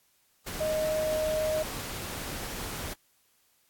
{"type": "tone in noise", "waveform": "sine", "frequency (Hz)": 622.3, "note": "D#5", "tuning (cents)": 0, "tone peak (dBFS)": -26, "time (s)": [0.6, 1.63], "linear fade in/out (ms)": 10, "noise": "pink", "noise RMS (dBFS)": -37, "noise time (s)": [0.46, 2.94], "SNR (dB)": 8, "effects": ["white hiss -68 dBFS RMS until 3.69 s", "AAC 64 kbps"]}